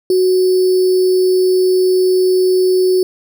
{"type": "tone with sample-and-hold", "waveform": "sine", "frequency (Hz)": 370.2, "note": "F#4", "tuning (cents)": 1, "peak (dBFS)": -9, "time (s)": [0.1, 3.03], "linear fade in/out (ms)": 2, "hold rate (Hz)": 4900, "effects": []}